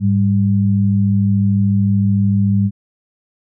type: tone pair together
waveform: sine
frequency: 103.93 / 197.5 Hz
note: G#2 / G3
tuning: +2 / +13 cents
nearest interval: major seventh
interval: 1111 cents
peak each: -14 dBFS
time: 0-2.71 s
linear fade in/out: 50 ms
effects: none